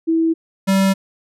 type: tone pair in turn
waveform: sine / square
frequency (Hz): 326.4 / 193.41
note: E4 / G3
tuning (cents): -17 / -23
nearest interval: major sixth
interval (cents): 906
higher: first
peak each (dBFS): -13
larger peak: neither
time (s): 0.07-0.34 / 0.67-0.94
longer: neither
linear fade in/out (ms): 20
effects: resampled to 32000 Hz